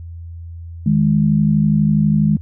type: tone pair together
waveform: sine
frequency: 155.8 / 208 Hz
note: D#3 / G#3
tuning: +3 / +3 cents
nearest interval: perfect fourth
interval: 500 cents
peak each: -14 dBFS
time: 0.86-2.37 s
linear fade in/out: 5 ms
effects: added 84 Hz sine -29 dBFS peak until 2.41 s